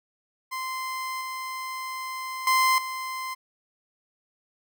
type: tone with level steps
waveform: 30% pulse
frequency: 1039 Hz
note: C6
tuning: 12 cents flat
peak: -27 / -29 / -16 / -28 dBFS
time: 0.51-3.35 s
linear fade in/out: 20 ms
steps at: 1.21 / 2.47 / 2.78 s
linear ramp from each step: 2 ms
effects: none